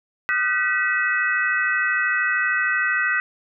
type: tone cluster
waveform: sine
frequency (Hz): 1230 / 1402 / 1515 / 1943 / 2561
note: D#6 / F6 / F#6 / B6 / D#7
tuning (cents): -20 / +6 / +40 / -29 / +49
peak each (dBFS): -29 / -31 / -22 / -22 / -30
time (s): 0.29-3.2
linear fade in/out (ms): 0
effects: none